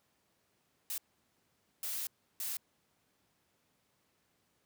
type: noise bursts at uneven times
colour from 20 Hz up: blue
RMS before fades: -38 dBFS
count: 3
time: 0.9-0.98 / 1.83-2.07 / 2.4-2.57 s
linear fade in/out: 2 ms
effects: pink hiss -75 dBFS RMS until 4.65 s + high-pass 100 Hz 12 dB/octave